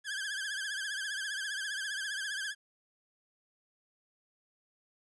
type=tone with vibrato; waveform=sawtooth; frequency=1625 Hz; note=G#6; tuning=38 cents flat; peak=-31 dBFS; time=0.04-2.55 s; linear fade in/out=50 ms; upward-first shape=triangle; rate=15 Hz; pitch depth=120 cents each way; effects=resampled to 24000 Hz + 12-bit